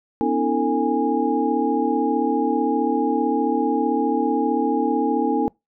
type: tone cluster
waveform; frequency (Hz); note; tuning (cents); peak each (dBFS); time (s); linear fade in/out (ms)
sine; 248.3 / 283.6 / 321.9 / 448.5 / 823; B3 / C#4 / E4 / A4 / G#5; +9 / +40 / -41 / +33 / -16; -24; 0.21-5.48; 0
effects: noise-tail reverb RT60 0.2 s tail -25 dB re dry